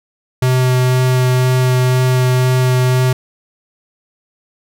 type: tone with vibrato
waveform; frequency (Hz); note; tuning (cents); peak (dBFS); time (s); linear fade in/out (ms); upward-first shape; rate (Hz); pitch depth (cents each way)
square; 127.5; C3; -44; -11; 0.42-3.13; 5; sine; 2; 8
effects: none